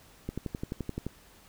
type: click train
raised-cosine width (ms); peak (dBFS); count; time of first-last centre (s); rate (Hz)
3; -20; 10; 0.29-1.066; 11.6
effects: pink hiss -57 dBFS RMS until 1.48 s